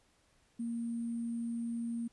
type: tone with sample-and-hold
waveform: sine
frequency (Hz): 233.1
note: A#3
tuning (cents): 0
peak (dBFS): -34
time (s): 0.59-2.08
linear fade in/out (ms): 10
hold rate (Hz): 8820
effects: pink hiss -70 dBFS RMS until 2.12 s + resampled to 24000 Hz